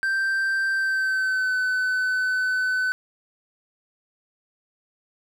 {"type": "tone with pitch glide", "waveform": "triangle", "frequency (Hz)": [1568, 1510.2], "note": ["G6", "F#6"], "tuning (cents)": [0, 35], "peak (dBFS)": -19, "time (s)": [0.03, 2.92], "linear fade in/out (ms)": 0, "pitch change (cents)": -65, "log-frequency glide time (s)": [0.72, 1.55], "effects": []}